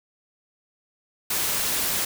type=noise; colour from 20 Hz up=white; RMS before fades=-25 dBFS; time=1.3-2.05 s; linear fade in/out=5 ms; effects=none

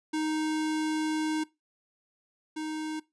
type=tone pair in turn; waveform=square; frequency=311.1 / 311.1 Hz; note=D#4 / D#4; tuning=0 / 0 cents; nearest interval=unison; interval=0 cents; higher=neither; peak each=-28 / -33 dBFS; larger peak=first; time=0.13-1.44 / 2.56-3 s; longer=first; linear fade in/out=10 ms; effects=noise-tail reverb RT60 0.2 s tail -20 dB re dry + resampled to 22050 Hz

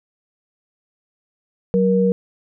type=tone pair together; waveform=sine; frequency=187.8 / 473.2 Hz; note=F#3 / A#4; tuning=+26 / +26 cents; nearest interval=octave + major third; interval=1600 cents; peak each=-16 dBFS; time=1.74-2.12 s; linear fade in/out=0 ms; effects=none

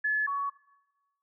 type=tone pair in turn; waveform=sine; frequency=1716 / 1122.6 Hz; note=A6 / C#6; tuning=-44 / +22 cents; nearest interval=perfect fifth; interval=734 cents; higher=first; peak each=-24 / -28 dBFS; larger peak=first; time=0.04-0.27 / 0.27-0.5 s; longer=neither; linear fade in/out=10 ms; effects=noise-tail reverb RT60 1.0 s tail -19 dB re dry

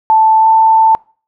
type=tone with pitch glide; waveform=sine; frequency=880 to 887.7 Hz; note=A5 to A5; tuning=0 to +15 cents; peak=-5 dBFS; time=0.1-0.95 s; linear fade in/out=0 ms; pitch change=+15 cents; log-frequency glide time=0.39-0.47 s; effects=noise-tail reverb RT60 0.4 s tail -24 dB re dry

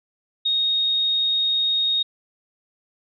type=tone; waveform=sine; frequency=3729 Hz; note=A#7; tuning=in tune; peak=-18 dBFS; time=0.45-2.03 s; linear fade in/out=10 ms; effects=none

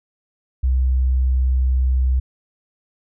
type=tone; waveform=sine; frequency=64.3 Hz; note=C2; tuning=30 cents flat; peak=-14 dBFS; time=0.63-2.2 s; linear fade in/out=10 ms; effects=none

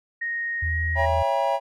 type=tone with pitch glide; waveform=sine; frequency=1864.7 to 1885.3 Hz; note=A#6 to A#6; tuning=0 to +19 cents; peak=-25 dBFS; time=0.21-1.06 s; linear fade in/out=10 ms; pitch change=+19 cents; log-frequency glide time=0.67-0.74 s
type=tone; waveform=sine; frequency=81.9 Hz; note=E2; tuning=11 cents flat; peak=-24 dBFS; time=0.62-1.23 s; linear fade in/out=10 ms
type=chord; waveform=triangle; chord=C# diminished seventh; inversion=none; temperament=just; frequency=554.4 / 665.2 / 798.3 / 957.9 Hz; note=C#5 / E5 / G5 / Bb5; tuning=0 / +16 / +31 / +47 cents; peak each=-24 dBFS; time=0.95-1.6 s; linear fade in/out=50 ms
effects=none

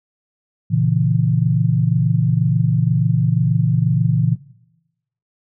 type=chord; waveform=sine; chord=A# diminished; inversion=none; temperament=equal; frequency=116.54 / 138.59 / 164.81 Hz; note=A#2 / C#3 / E3; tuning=0 / 0 / 0 cents; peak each=-18 dBFS; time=0.7-4.36 s; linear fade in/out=20 ms; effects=noise-tail reverb RT60 0.9 s tail -19 dB re dry

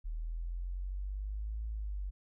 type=exponential two-way sweep; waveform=sine; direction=up then down; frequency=38.95 to 55 to 46.89 Hz; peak=-35 dBFS; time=0.04-2.11 s; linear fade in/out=20 ms; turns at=1.66 s; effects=none

